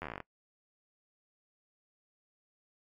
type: slowing click train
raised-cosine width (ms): 0.5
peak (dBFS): -24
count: 12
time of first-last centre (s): 0.02-0.203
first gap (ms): 11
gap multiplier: 1.08
effects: noise-tail reverb RT60 0.1 s tail -21 dB re dry + MP3 64 kbps